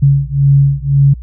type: beating tone pair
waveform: sine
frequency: 138.59 / 140.49 Hz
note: C#3 / C#3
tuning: 0 / +24 cents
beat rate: 1.9 Hz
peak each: -10 dBFS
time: 0.02-1.14 s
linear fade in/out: 10 ms
effects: added 60 Hz sine -25 dBFS peak until 1.22 s